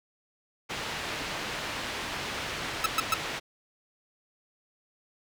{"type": "low-pass noise", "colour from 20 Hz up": "white", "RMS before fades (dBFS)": -35, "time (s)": [0.69, 3.4], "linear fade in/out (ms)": 20, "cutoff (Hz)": 3100, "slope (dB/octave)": 12}
{"type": "tone bursts", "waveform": "sawtooth", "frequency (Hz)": 1303, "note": "E6", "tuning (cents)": -20, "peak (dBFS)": -18, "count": 3, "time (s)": [2.84, 3.14], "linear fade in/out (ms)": 2, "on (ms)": 20, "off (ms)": 120}
{"effects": []}